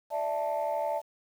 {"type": "chord", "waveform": "sine", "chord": "D suspended second", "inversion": "none", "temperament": "equal", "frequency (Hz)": [587.3, 659.3, 880], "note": ["D5", "E5", "A5"], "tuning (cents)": [0, 0, 0], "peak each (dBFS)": -31, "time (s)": [0.1, 1.02], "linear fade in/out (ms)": 50, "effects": ["tanh soft clip ceiling -22 dBFS", "9-bit"]}